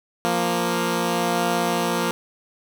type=tone pair together; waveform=10% pulse; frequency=174.63 / 233.1 Hz; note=F3 / A#3; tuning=0 / 0 cents; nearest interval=perfect fourth; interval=500 cents; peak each=-15 dBFS; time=0.25-2.11 s; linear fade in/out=0 ms; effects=none